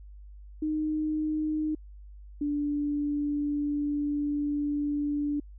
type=tone pair in turn; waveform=sine; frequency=308.2 / 291.5 Hz; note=D#4 / D4; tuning=-16 / -13 cents; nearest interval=minor second; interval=97 cents; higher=first; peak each=-26 dBFS; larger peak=neither; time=0.62-1.75 / 2.41-5.4 s; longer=second; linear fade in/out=5 ms; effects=added 50 Hz sine -44 dBFS peak until 5.58 s